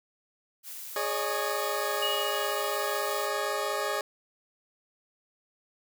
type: noise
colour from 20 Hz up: blue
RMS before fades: -41 dBFS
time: 0.63-3.3 s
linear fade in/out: 50 ms
type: chord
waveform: 20% pulse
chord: Ab suspended fourth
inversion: none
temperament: equal with one note detuned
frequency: 415.3 / 554.4 / 610.2 Hz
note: Ab4 / Db5 / Eb5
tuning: 0 / 0 / -34 cents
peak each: -28 dBFS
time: 0.96-4.01 s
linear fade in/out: 2 ms
type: tone with exponential decay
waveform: sine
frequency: 2894 Hz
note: F#7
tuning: 39 cents flat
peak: -27 dBFS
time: 2.02-3.5 s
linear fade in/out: 5 ms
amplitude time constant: 320 ms
effects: none